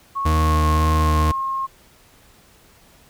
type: tone with pitch glide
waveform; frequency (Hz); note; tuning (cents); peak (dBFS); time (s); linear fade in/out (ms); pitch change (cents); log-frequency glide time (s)
sine; 1100 to 1073; C#6 to C6; -14 to +43; -21; 0.15-1.67; 20; -43; 0.37-0.92
type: tone with vibrato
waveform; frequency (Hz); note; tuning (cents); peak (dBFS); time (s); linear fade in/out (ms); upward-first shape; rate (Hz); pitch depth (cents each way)
40% pulse; 77.78; D#2; 0; -15; 0.25-1.32; 10; sine; 1.9; 15
effects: pink hiss -52 dBFS RMS until 3.09 s